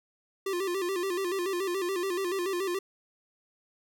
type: tone with vibrato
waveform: square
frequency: 370 Hz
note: F#4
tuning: in tune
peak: -29 dBFS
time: 0.46-2.79 s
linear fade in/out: 5 ms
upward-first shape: square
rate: 7 Hz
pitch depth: 90 cents each way
effects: none